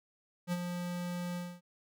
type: tone with ADSR envelope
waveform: square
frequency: 176.4 Hz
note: F3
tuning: 18 cents sharp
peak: -30 dBFS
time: 0.47-1.61 s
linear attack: 53 ms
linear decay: 38 ms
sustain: -6 dB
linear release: 250 ms
effects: none